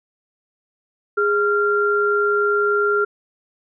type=tone pair together; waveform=sine; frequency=411.8 / 1385 Hz; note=G#4 / F6; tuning=-15 / -15 cents; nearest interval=octave + major sixth; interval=2100 cents; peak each=-18 dBFS; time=1.17-3.05 s; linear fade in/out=10 ms; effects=none